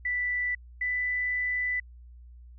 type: tone pair in turn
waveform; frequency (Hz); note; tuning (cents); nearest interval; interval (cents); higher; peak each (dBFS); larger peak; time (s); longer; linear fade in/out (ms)
sine; 1975.5 / 1989.2; B6 / B6; 0 / +12; unison; 12; second; -26; neither; 0.05-0.55 / 0.81-1.8; second; 5
effects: added 60 Hz sine -46 dBFS peak until 2.58 s